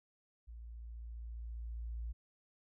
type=tone with level ramp; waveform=sine; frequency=57.4 Hz; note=A#1; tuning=26 cents flat; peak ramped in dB=-47 to -37 dBFS; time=0.47-2.13 s; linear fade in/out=20 ms; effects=tanh soft clip ceiling -34 dBFS